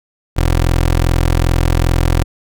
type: tone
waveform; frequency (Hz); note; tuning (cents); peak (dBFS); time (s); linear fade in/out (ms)
20% pulse; 42.51; F1; -46; -6; 0.36-2.24; 20
effects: none